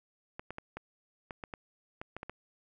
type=clicks; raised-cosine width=0.5 ms; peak=-25 dBFS; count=11; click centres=0.395 / 0.506 / 0.584 / 0.77 / 1.308 / 1.438 / 1.538 / 2.015 / 2.166 / 2.231 / 2.296 s; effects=none